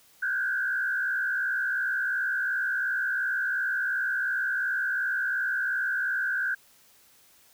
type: tone with frequency modulation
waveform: sine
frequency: 1548 Hz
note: G6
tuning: 22 cents flat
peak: -25 dBFS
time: 0.22-6.55 s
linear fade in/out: 10 ms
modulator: 62.8 Hz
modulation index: 1.3
effects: white hiss -59 dBFS RMS until 7.53 s